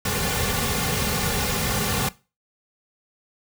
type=noise with comb filter; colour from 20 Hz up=pink; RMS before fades=-24 dBFS; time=0.05-2.09 s; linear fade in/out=5 ms; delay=3.1 ms; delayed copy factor=-1; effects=noise-tail reverb RT60 0.3 s tail -19 dB re dry